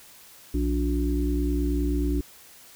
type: harmonic tone with a mistuned harmonic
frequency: 59.7 Hz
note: A#1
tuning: 42 cents sharp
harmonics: 1 / 3 / 5 / 6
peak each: -24 / -35 / -27 / -32 dBFS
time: 0.54-2.21 s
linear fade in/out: 5 ms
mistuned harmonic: 5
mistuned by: -58 cents
effects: white hiss -50 dBFS RMS until 2.75 s